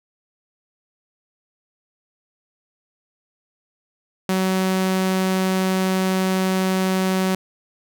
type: tone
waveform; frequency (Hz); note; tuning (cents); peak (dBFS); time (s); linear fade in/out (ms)
sawtooth; 188; F#3; +28; -14; 4.29-7.35; 2
effects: none